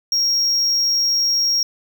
triangle tone, 5588 Hz, F8, in tune, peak -14 dBFS, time 0.12-1.63 s, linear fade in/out 2 ms, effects none

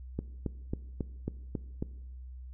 click train, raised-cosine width 3 ms, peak -19 dBFS, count 7, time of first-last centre 0.19-1.825 s, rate 3.67 Hz, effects noise-tail reverb RT60 1.0 s tail -19 dB re dry + added 63 Hz sine -42 dBFS peak until 2.53 s

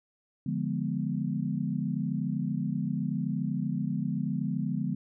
sine chord, D diminished seventh, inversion none, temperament equal, 146.83 / 174.61 / 207.7 / 246.9 Hz, D3 / F3 / Ab3 / Cb4, 0 / 0 / 0 / 0 cents, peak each -33 / -33 / -33 / -34 dBFS, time 0.46-4.95 s, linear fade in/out 5 ms, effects none

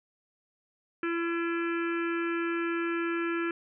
harmonic tone with a mistuned harmonic, 337.9 Hz, E4, 43 cents sharp, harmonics 1 / 3 / 4 / 5 / 6 / 7 / 8 / 9, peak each -29 / -45 / -36 / -37 / -49 / -41 / -45 / -52 dBFS, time 1.03-3.51 s, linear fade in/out 2 ms, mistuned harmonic 8, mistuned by -43 cents, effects none

